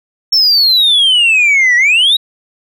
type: exponential two-way sweep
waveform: sine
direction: down then up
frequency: 5470 to 1900 to 3899 Hz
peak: -4 dBFS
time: 0.32-2.17 s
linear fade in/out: 10 ms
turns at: 1.76 s
effects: tanh soft clip ceiling -5 dBFS